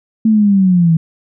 sine linear sweep, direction down, 223.8 to 159.3 Hz, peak -7 dBFS, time 0.25-0.97 s, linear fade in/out 5 ms, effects none

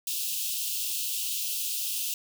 white high-pass noise, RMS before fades -31 dBFS, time 0.07-2.14 s, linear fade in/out 2 ms, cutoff 2600 Hz, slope 96 dB/octave, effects none

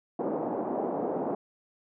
pink band-pass noise, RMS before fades -31 dBFS, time 0.19-1.35 s, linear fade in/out 5 ms, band 230 to 800 Hz, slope 24 dB/octave, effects none

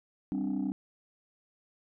sine chord, G suspended fourth, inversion none, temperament equal, 196 / 261.6 / 293.7 Hz, G3 / C4 / D4, 0 / 0 / 0 cents, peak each -32 dBFS, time 0.32-0.72 s, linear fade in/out 0 ms, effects tanh soft clip ceiling -25 dBFS

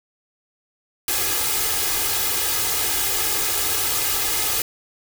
white noise with comb filter, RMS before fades -22 dBFS, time 1.08-4.62 s, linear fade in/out 2 ms, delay 2.4 ms, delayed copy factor +1, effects none

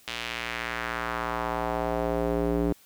square tone with band-pass filter sweep, 58.27 Hz, A#1, in tune, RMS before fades -29 dBFS, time 0.07-2.73 s, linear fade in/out 5 ms, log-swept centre 3200 to 330 Hz, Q 1.6, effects white hiss -57 dBFS RMS until 2.85 s

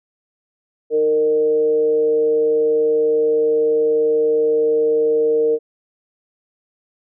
sine tone with frequency modulation, 460.4 Hz, A#4, 22 cents flat, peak -13 dBFS, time 0.9-5.59 s, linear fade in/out 50 ms, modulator 151 Hz, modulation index 0.33, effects none

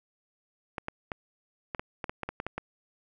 clicks, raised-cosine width 0.5 ms, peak -18 dBFS, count 12, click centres 0.782 / 0.884 / 1.118 / 1.748 / 1.795 / 2.042 / 2.095 / 2.233 / 2.29 / 2.401 / 2.466 / 2.58 s, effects none

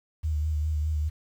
sine tone with vibrato, 76.7 Hz, D#2, 24 cents flat, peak -24 dBFS, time 0.23-1.1 s, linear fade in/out 20 ms, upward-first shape sine, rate 4.9 Hz, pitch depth 41 cents each way, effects 9-bit

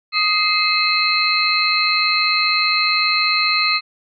sine tone cluster, 1248 / 2096 / 2569 / 4066 / 4241 Hz, D#6 / C7 / E7 / B7 / C8, +5 / +2 / -45 / +50 / +23 cents, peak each -21 dBFS, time 0.12-3.81 s, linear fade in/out 50 ms, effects none

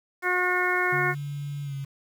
harmonic tone, 361.6 Hz, F#4, 40 cents flat, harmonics 1 / 2 / 3 / 4 / 5 / 6, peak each -29 / -32 / -30 / -27 / -28 / -29 dBFS, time 0.22-1.15 s, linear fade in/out 50 ms
sine tone with pitch glide, 143.4 to 137.8 Hz, D3 to C#3, -41 to -10 cents, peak -30 dBFS, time 0.92-1.85 s, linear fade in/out 10 ms, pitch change -69 cents, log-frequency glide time 1.63-1.74 s
effects 8-bit

